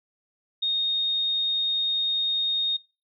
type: tone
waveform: sine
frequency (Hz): 3705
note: A#7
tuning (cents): -11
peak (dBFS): -22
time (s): 0.62-2.77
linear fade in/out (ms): 10
effects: noise-tail reverb RT60 0.3 s tail -23 dB re dry